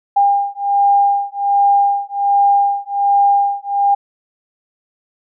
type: beating tone pair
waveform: sine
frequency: 803 / 804.3 Hz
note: G5 / G5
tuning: +41 / +44 cents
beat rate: 1.3 Hz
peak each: -14 dBFS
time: 0.16-3.95 s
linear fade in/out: 10 ms
effects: none